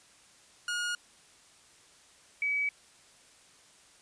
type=tone pair in turn; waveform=sawtooth / sine; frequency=1436 / 2280 Hz; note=F6 / C#7; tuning=+48 / +48 cents; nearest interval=minor sixth; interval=800 cents; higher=second; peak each=-27 dBFS; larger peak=neither; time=0.68-0.95 / 2.42-2.69 s; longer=neither; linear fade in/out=2 ms; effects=white hiss -59 dBFS RMS until 4.01 s + resampled to 22050 Hz